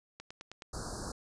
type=click train; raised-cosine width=0.2 ms; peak=-28 dBFS; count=5; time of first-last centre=0.2-0.621 s; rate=9.49 Hz
type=band-stop noise; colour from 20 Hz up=pink; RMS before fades=-40 dBFS; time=0.73-1.12 s; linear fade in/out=5 ms; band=1600 to 4200 Hz; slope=96 dB/octave
effects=resampled to 22050 Hz